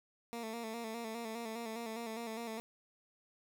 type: tone with vibrato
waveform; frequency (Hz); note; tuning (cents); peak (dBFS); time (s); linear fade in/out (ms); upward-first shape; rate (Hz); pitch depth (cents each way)
15% pulse; 227.6; A#3; -41; -34; 0.33-2.6; 0; square; 4.9; 48
effects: none